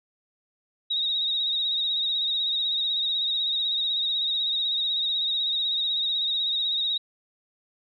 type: tone with vibrato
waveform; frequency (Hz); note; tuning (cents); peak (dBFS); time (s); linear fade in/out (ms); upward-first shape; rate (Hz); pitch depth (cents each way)
sine; 3770; A#7; +19; -23; 0.9-6.98; 10; sine; 16; 49
effects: none